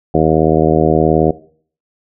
harmonic tone, 78.9 Hz, D#2, 25 cents sharp, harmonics 1 / 2 / 3 / 4 / 5 / 6 / 7 / 8 / 9, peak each -22 / -16 / -19 / -16 / -16 / -18 / -19 / -21 / -19 dBFS, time 0.14-1.31 s, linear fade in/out 5 ms, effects noise-tail reverb RT60 0.5 s tail -18 dB re dry

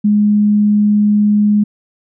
sine tone, 208.3 Hz, G#3, 5 cents sharp, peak -8 dBFS, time 0.04-1.64 s, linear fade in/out 10 ms, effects none

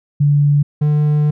sine / triangle tone pair in turn, 144.8 / 149.39 Hz, D3 / D3, -24 / +30 cents, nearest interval minor second, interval 54 cents, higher second, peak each -9 dBFS, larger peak neither, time 0.2-0.63 / 0.81-1.31 s, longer second, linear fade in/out 10 ms, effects none

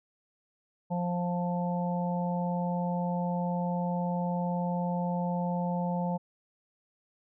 harmonic tone, 176.1 Hz, F3, 15 cents sharp, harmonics 1 / 3 / 4 / 5, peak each -29 / -36 / -39 / -36 dBFS, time 0.9-6.18 s, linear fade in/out 20 ms, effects none

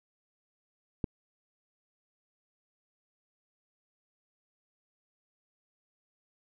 click, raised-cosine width 3 ms, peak -17 dBFS, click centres 1.042 s, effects none

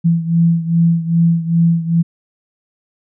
sine beating tone pair, 166.8 / 169.3 Hz, E3 / E3, +21 / +46 cents, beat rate 2.5 Hz, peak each -12 / -16 dBFS, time 0.04-2.03 s, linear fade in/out 20 ms, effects none

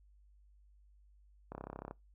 click train, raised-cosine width 1 ms, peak -29 dBFS, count 14, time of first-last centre 1.52-1.91 s, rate 33.3 Hz, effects noise-tail reverb RT60 0.2 s tail -24 dB re dry + added 50 Hz sine -61 dBFS peak until 2.14 s

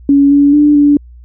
sine tone with pitch steps, 281 / 284.9 / 294.9 / 289.6 Hz, C#4 / C#4 / D4 / D4, +24 / +48 / +7 / -24 cents, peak -4 dBFS, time 0.09-0.97 s, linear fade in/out 2 ms, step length 220 ms, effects added 60 Hz sine -33 dBFS peak until 1.24 s

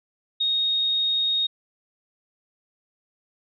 sine tone, 3729 Hz, A#7, in tune, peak -20 dBFS, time 0.4-1.47 s, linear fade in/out 10 ms, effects none

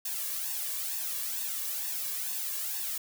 blue noise with flanger, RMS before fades -34 dBFS, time 0.05-2.98 s, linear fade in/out 5 ms, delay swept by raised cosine 1.1 to 1.8 ms, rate 2.2 Hz, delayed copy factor +0.75, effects none

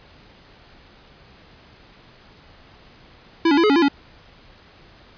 square tone with pitch steps, 331.9 / 284.6 / 334.9 / 423.8 / 279.6 / 340.2 / 281.4 Hz, E4 / C#4 / E4 / G#4 / C#4 / F4 / C#4, +12 / +46 / +27 / +35 / +15 / -45 / +26 cents, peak -14 dBFS, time 3.45-3.884 s, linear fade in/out 5 ms, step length 62 ms, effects pink hiss -49 dBFS RMS until 5.17 s + resampled to 11025 Hz

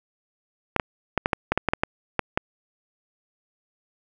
clicks, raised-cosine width 0.5 ms, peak -5 dBFS, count 12, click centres 0.763 / 0.798 / 1.177 / 1.259 / 1.332 / 1.52 / 1.576 / 1.687 / 1.735 / 1.835 / 2.193 / 2.375 s, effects none

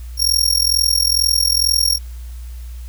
sawtooth tone with amplitude modulation, 5560 Hz, F8, 9 cents flat, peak -7 dBFS, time 0.17-1.99 s, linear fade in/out 50 ms, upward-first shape sine, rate 42.2 Hz, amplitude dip 90%, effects added 60 Hz sine -28 dBFS peak until 2.88 s + white hiss -48 dBFS RMS until 2.88 s

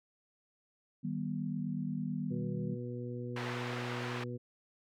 sine chord, Eb augmented, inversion none, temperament just, 155.56 / 194.45 / 243.1 Hz, Eb3 / G3 / B3, 0 / -14 / -27 cents, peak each -38 dBFS, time 1.03-2.76 s, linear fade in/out 20 ms
harmonic tone, 122 Hz, B2, 21 cents flat, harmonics 1 / 2 / 3 / 4, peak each -40 / -43 / -45 / -46 dBFS, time 2.3-4.38 s, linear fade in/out 20 ms
pink band-pass noise, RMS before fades -42 dBFS, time 3.36-4.24 s, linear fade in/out 5 ms, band 740 to 2600 Hz, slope 12 dB/octave
effects none

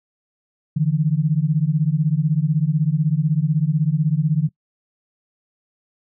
sine beating tone pair, 146.83 / 162.83 Hz, D3 / E3, 0 / -21 cents, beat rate 16 Hz, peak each -18 / -19 dBFS, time 0.76-4.49 s, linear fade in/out 10 ms, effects noise-tail reverb RT60 0.1 s tail -23 dB re dry

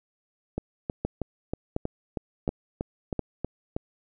two click trains, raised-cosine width 2 ms, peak -13 / -15 dBFS, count 4 / 11, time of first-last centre 1.05-3.193 / 0.58-3.765 s, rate 1.4 / 3.14 Hz, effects none

